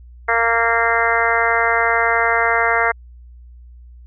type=harmonic tone; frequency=230.8 Hz; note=A#3; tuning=17 cents flat; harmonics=2 / 3 / 4 / 5 / 6 / 7 / 8 / 9; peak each=-23 / -21 / -23 / -23 / -21 / -22 / -22 / -22 dBFS; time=0.28-2.92 s; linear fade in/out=10 ms; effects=added 60 Hz sine -38 dBFS peak until 4.06 s